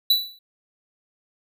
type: tone with exponential decay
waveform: square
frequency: 3955 Hz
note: B7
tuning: 2 cents sharp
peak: -13 dBFS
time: 0.1-0.39 s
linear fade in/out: 5 ms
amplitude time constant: 62 ms
effects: none